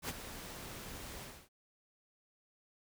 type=noise with ADSR envelope; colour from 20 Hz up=pink; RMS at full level=-37 dBFS; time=0.02-1.49 s; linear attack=69 ms; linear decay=28 ms; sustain=-10 dB; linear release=280 ms; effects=none